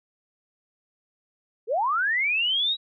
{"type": "linear sweep", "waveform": "sine", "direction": "up", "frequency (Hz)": [400, 3894], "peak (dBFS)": -21, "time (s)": [1.67, 2.77], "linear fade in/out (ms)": 50, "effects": []}